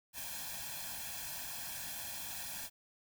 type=noise with comb filter; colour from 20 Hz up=white; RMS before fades=-43 dBFS; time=0.13-2.7 s; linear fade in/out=50 ms; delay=1.2 ms; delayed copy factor=+0.85; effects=none